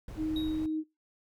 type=noise; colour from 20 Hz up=brown; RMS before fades=-42 dBFS; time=0.08-0.66 s; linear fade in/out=2 ms
type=tone; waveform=sine; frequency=312.9 Hz; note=D#4; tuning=10 cents sharp; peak=-29 dBFS; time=0.16-0.84 s; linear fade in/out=50 ms
type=tone with exponential decay; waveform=triangle; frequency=3795 Hz; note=A#7; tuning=30 cents sharp; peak=-35 dBFS; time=0.36-0.77 s; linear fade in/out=2 ms; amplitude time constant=88 ms
effects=noise-tail reverb RT60 0.2 s tail -20 dB re dry